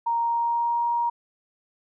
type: tone with pitch glide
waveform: sine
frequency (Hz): 932.3 to 944.2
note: A#5 to A#5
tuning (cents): 0 to +22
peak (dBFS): -21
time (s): 0.06-1.1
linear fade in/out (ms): 10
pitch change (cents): +22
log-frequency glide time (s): 0.17-0.88
effects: none